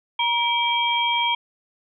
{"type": "tone cluster", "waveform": "sine", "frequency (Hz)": [949, 2318, 3222], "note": ["A#5", "D7", "G7"], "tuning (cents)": [31, -23, 47], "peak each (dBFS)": [-22, -25, -23], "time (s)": [0.19, 1.35], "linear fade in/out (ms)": 5, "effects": []}